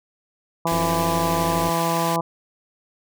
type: harmonic tone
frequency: 166.9 Hz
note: E3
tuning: 22 cents sharp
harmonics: 1 / 2 / 3 / 4 / 5 / 6 / 7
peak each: -26 / -29 / -29 / -27 / -27 / -25 / -31 dBFS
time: 0.65-2.21 s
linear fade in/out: 5 ms
type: high-pass noise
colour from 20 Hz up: pink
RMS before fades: -32 dBFS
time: 0.67-2.16 s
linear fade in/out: 0 ms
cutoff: 1500 Hz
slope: 96 dB/octave
type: click train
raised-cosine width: 2 ms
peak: -18 dBFS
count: 88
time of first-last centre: 0.72-1.691 s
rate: 89.6 Hz
effects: none

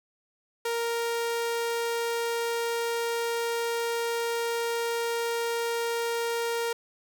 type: tone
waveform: sawtooth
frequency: 466.2 Hz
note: A#4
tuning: in tune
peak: -23 dBFS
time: 0.65-6.73 s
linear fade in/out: 5 ms
effects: none

